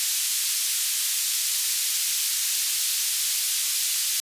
white band-pass noise, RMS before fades -25 dBFS, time 0-4.2 s, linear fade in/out 0 ms, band 3300 to 11000 Hz, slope 12 dB/octave, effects resampled to 32000 Hz

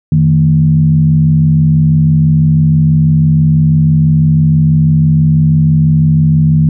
sine tone with frequency modulation, 155.56 Hz, D#3, in tune, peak -5 dBFS, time 0.12-6.69 s, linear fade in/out 2 ms, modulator 66.1 Hz, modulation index 0.63, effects none

